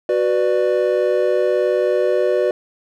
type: chord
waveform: triangle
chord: B minor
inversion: second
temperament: just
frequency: 370.4 / 493.9 / 592.7 Hz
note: F#4 / B4 / D5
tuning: +2 / 0 / +16 cents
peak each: -17 dBFS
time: 0.09-2.51 s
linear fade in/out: 2 ms
effects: none